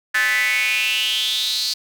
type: tone with high-pass filter sweep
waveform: square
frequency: 116.54 Hz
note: A#2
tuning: in tune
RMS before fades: -20 dBFS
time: 0.14-1.74 s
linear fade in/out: 10 ms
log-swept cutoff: 1700 to 4500 Hz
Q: 7.5
effects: none